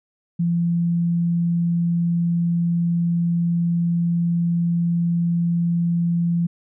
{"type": "tone", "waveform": "sine", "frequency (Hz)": 170.7, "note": "F3", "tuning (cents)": -39, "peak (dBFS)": -17, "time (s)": [0.39, 6.47], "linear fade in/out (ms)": 10, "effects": []}